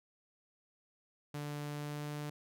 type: tone with pitch glide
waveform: sawtooth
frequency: 146.83 to 148.02 Hz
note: D3 to D3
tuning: 0 to +14 cents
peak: -35 dBFS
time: 1.34-2.3 s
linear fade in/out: 5 ms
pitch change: +14 cents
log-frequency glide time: 1.66-2.11 s
effects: none